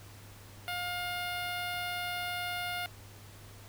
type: tone with notch filter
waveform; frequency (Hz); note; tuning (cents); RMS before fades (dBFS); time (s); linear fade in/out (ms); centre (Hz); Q
10% pulse; 710; F5; +28; -36; 0.68-2.86; 0; 6800; 0.69
effects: added 101 Hz sine -51 dBFS peak until 3.68 s + pink hiss -54 dBFS RMS until 3.68 s